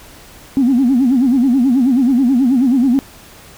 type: tone with vibrato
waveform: sine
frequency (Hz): 255.8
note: C4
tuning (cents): -39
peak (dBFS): -8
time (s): 0.57-2.99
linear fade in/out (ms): 0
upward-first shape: sine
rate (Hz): 9.3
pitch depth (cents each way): 160
effects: tanh soft clip ceiling -5 dBFS + pink hiss -40 dBFS RMS until 3.57 s